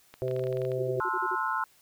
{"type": "clicks", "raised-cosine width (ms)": 0.3, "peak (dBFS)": -29, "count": 12, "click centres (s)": [0.14, 0.281, 0.312, 0.364, 0.394, 0.439, 0.47, 0.527, 0.571, 0.618, 0.651, 0.718]}
{"type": "harmonic tone", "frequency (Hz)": 128.8, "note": "C3", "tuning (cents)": -27, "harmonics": [1, 3, 4, 5], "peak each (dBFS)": [-34, -31, -32, -38], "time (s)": [0.22, 1], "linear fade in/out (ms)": 0}
{"type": "tone bursts", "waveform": "sine", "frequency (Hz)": 369.6, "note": "F#4", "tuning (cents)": -2, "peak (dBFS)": -33, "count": 7, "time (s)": [0.78, 1.356], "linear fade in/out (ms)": 10, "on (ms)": 48, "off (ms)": 40}
{"type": "chord", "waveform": "sine", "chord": "F# half-diminished seventh", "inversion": "first", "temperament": "equal with one note detuned", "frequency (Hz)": [880, 1046.5, 1318.5, 1442.8], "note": ["A5", "C6", "E6", "F#6"], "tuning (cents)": [0, 0, 0, -44], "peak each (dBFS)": [-33, -31, -33, -33], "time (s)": [1, 1.64], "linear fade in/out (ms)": 2}
{"effects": ["white hiss -62 dBFS RMS until 1.81 s"]}